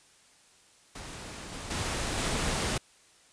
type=noise with level steps; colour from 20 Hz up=pink; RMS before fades=-42 / -40 / -32 / -30 dBFS; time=0.95-2.78 s; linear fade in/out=5 ms; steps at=1.52 / 1.7 / 2.17 s; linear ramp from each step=10 ms; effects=white hiss -60 dBFS RMS until 3.32 s + resampled to 22050 Hz